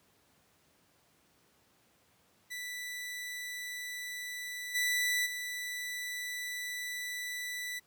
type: tone with level steps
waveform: sawtooth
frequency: 1975.5 Hz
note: B6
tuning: in tune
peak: -35 / -25 / -33 dBFS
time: 2.5-7.8 s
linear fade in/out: 20 ms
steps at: 4.74 / 5.25 s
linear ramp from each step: 20 ms
effects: pink hiss -68 dBFS RMS until 7.86 s + high-pass 100 Hz 12 dB/octave